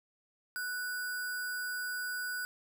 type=tone with sample-and-hold; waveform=sine; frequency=1480 Hz; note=F#6; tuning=in tune; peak=-34 dBFS; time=0.56-2.45 s; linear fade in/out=0 ms; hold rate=6300 Hz; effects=none